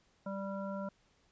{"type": "harmonic tone", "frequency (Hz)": 196, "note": "G3", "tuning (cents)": 0, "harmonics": [1, 3, 5, 7], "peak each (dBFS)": [-39, -41, -47, -48], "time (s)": [0.26, 0.89], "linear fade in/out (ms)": 5, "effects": ["pink hiss -71 dBFS RMS until 1.31 s", "resampled to 16000 Hz"]}